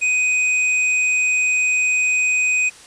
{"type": "tone with tanh clipping", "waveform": "triangle", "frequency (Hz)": 2500, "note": "D#7", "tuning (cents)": 8, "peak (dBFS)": -17, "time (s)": [0.01, 2.7], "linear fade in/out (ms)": 20, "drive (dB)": 16, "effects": ["white hiss -43 dBFS RMS until 2.86 s", "resampled to 22050 Hz"]}